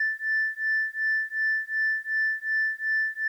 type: beating tone pair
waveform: sine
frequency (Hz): 1760 / 1762.7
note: A6 / A6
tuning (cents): 0 / +3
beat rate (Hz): 2.7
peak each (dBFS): -26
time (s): 0-3.28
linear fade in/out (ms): 5
effects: tanh soft clip ceiling -18 dBFS + 10-bit